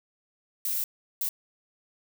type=noise bursts at uneven times; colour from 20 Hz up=violet; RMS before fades=-29 dBFS; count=2; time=0.65-0.84 / 1.21-1.29 s; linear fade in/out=2 ms; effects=none